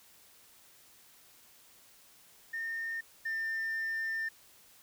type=tone pair in turn; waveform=sine; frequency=1822 / 1798 Hz; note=A#6 / A6; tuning=-40 / +37 cents; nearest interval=unison; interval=23 cents; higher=first; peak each=-33 / -30 dBFS; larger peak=second; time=2.53-3.01 / 3.25-4.29 s; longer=second; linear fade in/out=10 ms; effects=tanh soft clip ceiling -30 dBFS + white hiss -60 dBFS RMS until 4.82 s